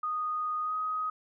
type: tone with pitch glide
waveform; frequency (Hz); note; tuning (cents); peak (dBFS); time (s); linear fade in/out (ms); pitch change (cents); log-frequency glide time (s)
sine; 1238 to 1256.7; D#6 to D#6; -9 to +17; -29; 0.03-1.1; 5; +26; 0.63-0.74
effects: none